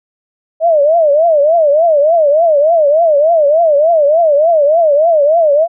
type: tone with vibrato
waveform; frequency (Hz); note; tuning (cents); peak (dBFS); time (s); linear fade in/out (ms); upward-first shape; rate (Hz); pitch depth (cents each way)
sine; 622.3; D#5; 0; -6; 0.6-5.68; 50; triangle; 3.4; 200
effects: none